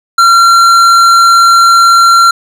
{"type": "tone with tanh clipping", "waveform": "sine", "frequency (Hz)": 1369, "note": "F6", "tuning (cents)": -35, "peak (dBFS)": -4, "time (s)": [0.18, 2.31], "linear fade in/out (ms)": 5, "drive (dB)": 14, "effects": []}